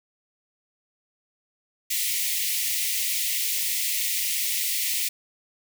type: high-pass noise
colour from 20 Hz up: white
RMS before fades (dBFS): -26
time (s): 1.9-5.09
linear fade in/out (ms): 10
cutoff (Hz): 1900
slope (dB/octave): 96
effects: none